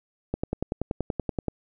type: click train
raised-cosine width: 2 ms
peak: -13 dBFS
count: 13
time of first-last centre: 0.34-1.483 s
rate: 10.5 Hz
effects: none

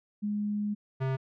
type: tone pair in turn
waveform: sine / square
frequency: 207.7 / 132.55 Hz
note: G#3 / C3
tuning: 0 / +23 cents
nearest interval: minor sixth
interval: 777 cents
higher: first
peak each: -28 dBFS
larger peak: neither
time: 0.22-0.75 / 1-1.17 s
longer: first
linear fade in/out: 20 ms
effects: low-pass 2000 Hz 12 dB/octave

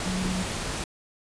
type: tone in noise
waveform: sine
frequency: 185 Hz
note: F#3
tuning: in tune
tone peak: -27 dBFS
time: 0.06-0.43 s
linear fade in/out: 2 ms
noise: pink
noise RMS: -31 dBFS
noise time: 0-0.84 s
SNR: +1 dB
effects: resampled to 22050 Hz

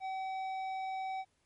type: tone with tanh clipping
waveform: sine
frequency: 762 Hz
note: G5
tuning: 49 cents flat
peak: -37 dBFS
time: 0-1.25 s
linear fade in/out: 50 ms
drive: 10 dB
effects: pink hiss -75 dBFS RMS until 1.45 s + MP3 48 kbps

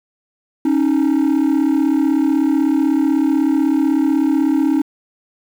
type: tone pair together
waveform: triangle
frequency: 275 / 311.1 Hz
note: C#4 / D#4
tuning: -14 / 0 cents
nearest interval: major second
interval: 214 cents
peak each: -12 dBFS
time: 0.65-4.82 s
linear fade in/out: 5 ms
effects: tanh soft clip ceiling -8 dBFS + 7-bit

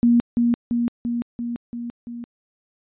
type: tone with echo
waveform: sine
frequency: 237.3 Hz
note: A#3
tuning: 31 cents sharp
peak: -12 dBFS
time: 0.03-0.2 s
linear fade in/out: 0 ms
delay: 340 ms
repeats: 6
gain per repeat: -3 dB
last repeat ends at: 2.24 s
effects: resampled to 8000 Hz

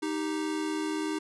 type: tone pair together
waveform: square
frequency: 311.1 / 392 Hz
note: D#4 / G4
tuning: 0 / 0 cents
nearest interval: major third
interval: 400 cents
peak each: -31 / -36 dBFS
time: 0.02-1.19 s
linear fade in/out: 10 ms
effects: resampled to 24000 Hz

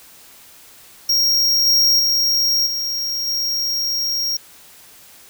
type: tone with level steps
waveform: square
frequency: 5588 Hz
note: F8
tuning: in tune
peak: -14 / -12 / -15 / -21 / -19 dBFS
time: 1.09-4.37 s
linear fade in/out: 5 ms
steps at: 1.66 / 1.99 / 2.66 / 3.27 s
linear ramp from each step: 10 ms
effects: white hiss -45 dBFS RMS until 5.29 s

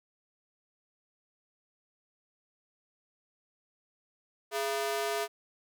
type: ring-modulated tone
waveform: sawtooth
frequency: 547 Hz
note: C#5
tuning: 23 cents flat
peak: -23 dBFS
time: 4.51-5.28 s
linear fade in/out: 50 ms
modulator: 131 Hz
effects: none

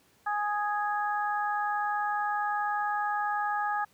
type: harmonic tone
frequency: 415.3 Hz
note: G#4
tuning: in tune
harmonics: 2 / 3 / 4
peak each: -29 / -33 / -34 dBFS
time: 0.26-3.85 s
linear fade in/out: 10 ms
effects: pink hiss -64 dBFS RMS until 3.93 s + high-pass 80 Hz 12 dB/octave

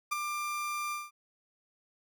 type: tone with ADSR envelope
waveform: 30% pulse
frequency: 1190 Hz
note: D6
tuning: 22 cents sharp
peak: -24 dBFS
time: 0.11-1.11 s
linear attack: 15 ms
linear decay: 15 ms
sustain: -6 dB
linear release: 190 ms
effects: none

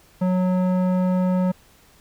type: tone with low-pass filter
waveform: square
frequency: 183.5 Hz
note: F#3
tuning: 14 cents flat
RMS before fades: -20 dBFS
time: 0.21-1.52 s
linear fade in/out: 10 ms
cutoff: 870 Hz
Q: 0.92
effects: pink hiss -54 dBFS RMS until 2 s

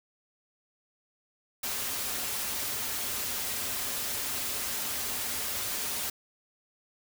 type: noise with comb filter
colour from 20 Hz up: white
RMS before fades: -33 dBFS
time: 1.63-6.1 s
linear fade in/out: 5 ms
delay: 6.1 ms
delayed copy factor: -0.5
effects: none

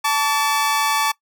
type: tone pair together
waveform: sawtooth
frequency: 880 / 1143.1 Hz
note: A5 / D6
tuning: 0 / -47 cents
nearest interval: perfect fourth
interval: 453 cents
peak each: -16 dBFS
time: 0.04-1.12 s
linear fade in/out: 10 ms
effects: noise-tail reverb RT60 0.1 s tail -21 dB re dry

